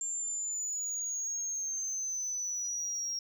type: exponential sweep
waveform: sine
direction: down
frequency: 7350 to 5588 Hz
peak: -31 dBFS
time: 0.01-3.19 s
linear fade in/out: 2 ms
effects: tanh soft clip ceiling -30 dBFS